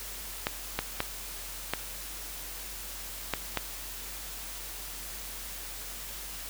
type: clicks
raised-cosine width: 0.3 ms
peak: -11 dBFS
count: 6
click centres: 0.469 / 0.79 / 1.004 / 1.736 / 3.337 / 3.573 s
effects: added 46 Hz sine -46 dBFS peak until 6.49 s + white hiss -41 dBFS RMS until 6.49 s